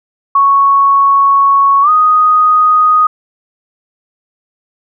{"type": "tone with pitch glide", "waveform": "sine", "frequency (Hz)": [1108.7, 1244.5], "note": ["C#6", "D#6"], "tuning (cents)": [0, 0], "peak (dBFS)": -5, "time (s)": [0.35, 3.07], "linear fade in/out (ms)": 5, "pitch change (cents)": 200, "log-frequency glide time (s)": [1.82, 1.9], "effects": []}